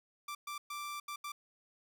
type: tone bursts at uneven times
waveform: sawtooth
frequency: 1174.7 Hz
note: D6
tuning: in tune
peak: -36 dBFS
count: 5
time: 0.28-0.35 / 0.47-0.58 / 0.7-1 / 1.08-1.16 / 1.24-1.32 s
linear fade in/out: 5 ms
effects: none